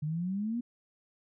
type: exponential sweep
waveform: sine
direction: up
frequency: 146.83 to 245.7 Hz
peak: -30 dBFS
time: 0.02-0.61 s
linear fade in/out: 10 ms
effects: none